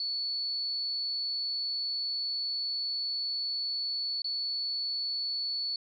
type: tone with dropouts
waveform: sine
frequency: 4435 Hz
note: C#8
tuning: in tune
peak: -30 dBFS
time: 0-5.76 s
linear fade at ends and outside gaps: 2 ms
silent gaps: 4.22-4.244 s
effects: none